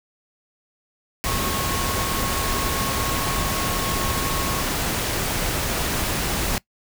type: tone in noise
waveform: sine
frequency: 1094 Hz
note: C#6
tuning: 23 cents flat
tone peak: -30 dBFS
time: 1.26-4.61 s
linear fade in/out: 0 ms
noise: pink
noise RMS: -24 dBFS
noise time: 1.24-6.58 s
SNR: -9 dB
effects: noise-tail reverb RT60 0.1 s tail -22 dB re dry